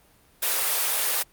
white high-pass noise, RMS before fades -24 dBFS, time 0.42-1.23 s, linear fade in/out 10 ms, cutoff 430 Hz, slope 24 dB/octave, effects pink hiss -58 dBFS RMS until 1.32 s + Opus 32 kbps

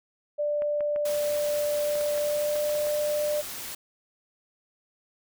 sine tone with pitch glide, 590 to 595.5 Hz, D5 to D5, +8 to +24 cents, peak -24 dBFS, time 0.38-3.42 s, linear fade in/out 20 ms, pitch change +16 cents, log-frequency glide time 2.18-2.63 s
clicks, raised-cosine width 0.5 ms, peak -26 dBFS, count 10, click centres 0.621 / 0.807 / 0.961 / 1.955 / 2.011 / 2.177 / 2.558 / 2.695 / 2.753 / 2.869 s
white noise, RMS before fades -37 dBFS, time 1.05-3.75 s, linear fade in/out 5 ms
effects none

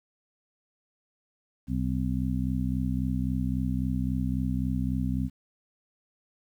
harmonic tone, 63.7 Hz, C2, 46 cents flat, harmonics 1 / 2 / 3 / 4, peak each -31 / -31 / -31 / -31 dBFS, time 1.67-5.3 s, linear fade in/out 50 ms, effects 10-bit

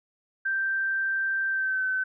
sine tone with pitch glide, 1568 to 1525.1 Hz, G6 to G6, 0 to -48 cents, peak -24 dBFS, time 0.45-2.04 s, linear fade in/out 10 ms, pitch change -48 cents, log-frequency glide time 1.49-1.84 s, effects none

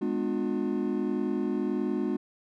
triangle chord, G# diminished seventh, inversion none, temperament just, 207.7 / 249.2 / 299 / 358.8 Hz, G#3 / B3 / D4 / F4, 0 / +16 / +31 / +47 cents, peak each -30 dBFS, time 0.01-2.17 s, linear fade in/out 10 ms, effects none

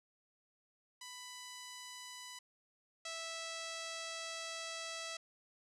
5% pulse tone pair in turn, 994 / 656.8 Hz, B5 / E5, +11 / -6 cents, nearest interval perfect fifth, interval 717 cents, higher first, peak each -34 / -30 dBFS, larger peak second, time 1.01-2.39 / 3.05-5.17 s, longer second, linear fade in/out 5 ms, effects low-pass 8000 Hz 12 dB/octave

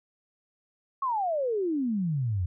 sine exponential sweep, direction down, 1118 to 84.1 Hz, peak -25 dBFS, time 1.02-2.46 s, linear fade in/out 5 ms, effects none

